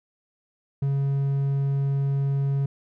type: tone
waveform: triangle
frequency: 138.59 Hz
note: C#3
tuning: in tune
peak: -19 dBFS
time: 0.82-2.66 s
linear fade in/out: 5 ms
effects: none